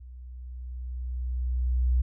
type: tone with level ramp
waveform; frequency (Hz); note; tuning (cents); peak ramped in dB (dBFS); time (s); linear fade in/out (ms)
sine; 62.1; B1; +10; -42 to -19; 0-2.02; 10
effects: none